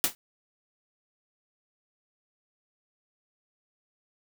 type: noise with exponential decay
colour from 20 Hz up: white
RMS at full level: -19 dBFS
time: 0.04-0.15 s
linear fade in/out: 0 ms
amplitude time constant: 23 ms
effects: none